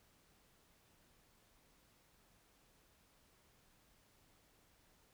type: silence
effects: pink hiss -71 dBFS RMS until 5.13 s